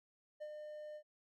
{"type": "tone with ADSR envelope", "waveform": "triangle", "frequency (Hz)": 604, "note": "D5", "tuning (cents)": 48, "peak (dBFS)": -40, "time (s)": [0.4, 1.03], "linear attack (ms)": 21, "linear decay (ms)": 58, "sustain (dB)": -4, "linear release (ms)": 72, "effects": []}